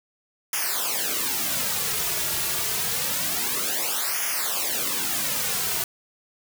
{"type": "noise with flanger", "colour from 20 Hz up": "white", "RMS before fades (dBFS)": -26, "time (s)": [0.53, 5.84], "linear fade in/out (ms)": 2, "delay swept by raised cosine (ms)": [0.24, 3.94], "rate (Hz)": 0.27, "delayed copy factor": -1, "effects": []}